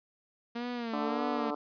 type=tone with vibrato; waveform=sawtooth; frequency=233.1 Hz; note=A#3; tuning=in tune; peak=-30 dBFS; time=0.55-1.51 s; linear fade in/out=10 ms; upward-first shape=sine; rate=1.7 Hz; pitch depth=88 cents each way
type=harmonic tone; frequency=146.83 Hz; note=D3; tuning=in tune; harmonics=2 / 3 / 4 / 5 / 6 / 7 / 8 / 9; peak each=-36 / -38 / -39 / -40 / -41 / -41 / -42 / -43 dBFS; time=0.93-1.55 s; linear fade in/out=5 ms
effects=resampled to 11025 Hz + 10-bit